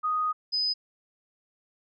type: tone pair in turn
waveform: sine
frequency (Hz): 1244.5 / 5011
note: D#6 / D#8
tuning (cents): 0 / +11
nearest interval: 2 octaves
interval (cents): 2411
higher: second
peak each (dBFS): -24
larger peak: neither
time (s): 0.03-0.33 / 0.52-0.74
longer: first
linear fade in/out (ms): 20
effects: none